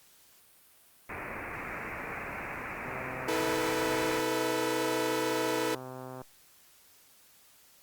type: low-pass noise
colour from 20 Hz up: white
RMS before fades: -39 dBFS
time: 1.09-4.2 s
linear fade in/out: 5 ms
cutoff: 2500 Hz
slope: 96 dB/octave
type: click train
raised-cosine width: 1 ms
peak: -29 dBFS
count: 434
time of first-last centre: 2.86-6.217 s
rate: 129 Hz
type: chord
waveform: sawtooth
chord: E suspended fourth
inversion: none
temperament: equal with one note detuned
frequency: 321.5 / 440 / 493.9 Hz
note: E4 / A4 / B4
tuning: -43 / 0 / 0 cents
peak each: -29 dBFS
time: 3.28-5.75 s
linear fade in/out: 5 ms
effects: white hiss -60 dBFS RMS until 7.82 s + Opus 48 kbps